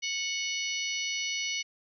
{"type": "harmonic tone", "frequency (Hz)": 736, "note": "F#5", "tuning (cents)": -9, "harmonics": [3, 4, 5, 6, 7, 8], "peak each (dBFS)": [-34, -35, -43, -39, -44, -37], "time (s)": [0.02, 1.63], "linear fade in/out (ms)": 20, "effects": []}